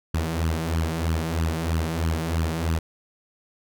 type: tone with flanger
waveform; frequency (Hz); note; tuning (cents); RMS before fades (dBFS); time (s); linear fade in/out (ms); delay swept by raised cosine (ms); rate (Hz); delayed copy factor
sawtooth; 81.4; E2; -21; -25; 0.14-2.79; 5; 0.65 to 5.85; 3.1; +0.7
effects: none